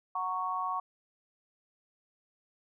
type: chord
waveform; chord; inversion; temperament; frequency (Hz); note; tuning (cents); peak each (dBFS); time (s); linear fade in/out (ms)
sine; F# major; none; just; 740 / 925 / 1110; F#5 / A#5 / C#6; 0 / -14 / +2; -37 / -38 / -32; 0.15-0.8; 5
effects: none